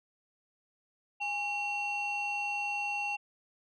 sine tone pair together, 820 / 2730 Hz, G#5 / F7, -22 / -40 cents, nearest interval octave + major sixth, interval 2082 cents, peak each -33 / -31 dBFS, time 1.2-3.17 s, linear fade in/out 20 ms, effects tanh soft clip ceiling -28 dBFS

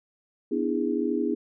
sine chord, E dominant seventh, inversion second, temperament just, 247.2 / 296.7 / 329.6 / 412 Hz, B3 / D4 / E4 / G#4, +2 / +18 / 0 / -14 cents, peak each -29 dBFS, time 0.51-1.35 s, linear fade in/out 10 ms, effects none

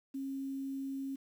sine tone with quantisation, 271.2 Hz, C#4, 38 cents flat, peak -36 dBFS, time 0.14-1.16 s, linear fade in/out 10 ms, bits 10, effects none

